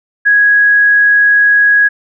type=tone; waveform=sine; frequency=1661.2 Hz; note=G#6; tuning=in tune; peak=-5 dBFS; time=0.25-1.89 s; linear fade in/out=20 ms; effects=none